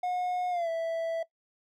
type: tone with pitch glide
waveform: triangle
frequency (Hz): 723 to 659.2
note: F#5 to E5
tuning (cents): -40 to 0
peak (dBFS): -26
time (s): 0.03-1.23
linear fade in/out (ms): 5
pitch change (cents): -160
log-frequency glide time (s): 0.5-0.69
effects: noise-tail reverb RT60 0.1 s tail -19 dB re dry